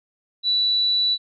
sine tone, 3951 Hz, B7, in tune, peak -17 dBFS, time 0.43-1.18 s, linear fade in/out 50 ms, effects none

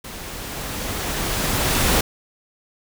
pink noise with level ramp, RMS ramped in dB -35 to -17 dBFS, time 0.04-2.01 s, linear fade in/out 5 ms, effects none

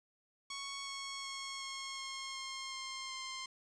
10% pulse tone with pitch steps, 1108.7 / 1100.4 / 1092.2 / 1084 / 1075.9 / 1067.8 / 1059.9 / 1051.9 Hz, C#6 / C#6 / C#6 / C#6 / C6 / C6 / C6 / C6, 0 / -13 / -26 / -39 / +48 / +35 / +22 / +9 cents, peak -33 dBFS, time 0.5-3.46 s, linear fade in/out 5 ms, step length 370 ms, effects resampled to 22050 Hz + 10-bit

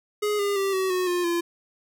square tone with pitch steps, 417.8 / 404.3 / 391.2 / 378.5 / 366.2 / 354.4 / 342.9 Hz, G#4 / G#4 / G4 / F#4 / F#4 / F4 / F4, +10 / -46 / -4 / +39 / -18 / +25 / -32 cents, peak -23 dBFS, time 0.22-1.41 s, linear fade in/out 10 ms, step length 170 ms, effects none

